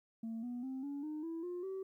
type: tone with pitch steps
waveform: sine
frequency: 226.2 / 243.8 / 262.9 / 283.4 / 305.4 / 329.3 / 354.9 / 382.6 Hz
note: A3 / B3 / C4 / C#4 / D#4 / E4 / F4 / G4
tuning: +48 / -22 / +8 / +38 / -32 / -2 / +28 / -42 cents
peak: -37 dBFS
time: 0.23-1.83 s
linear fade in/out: 5 ms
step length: 200 ms
effects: tanh soft clip ceiling -37 dBFS + 13-bit